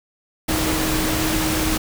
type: tone in noise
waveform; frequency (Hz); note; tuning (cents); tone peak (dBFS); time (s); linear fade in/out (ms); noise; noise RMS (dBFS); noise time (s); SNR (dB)
sine; 314.7; D#4; +20; -23; 0.48-1.78; 10; pink; -22; 0.48-1.78; -4
effects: none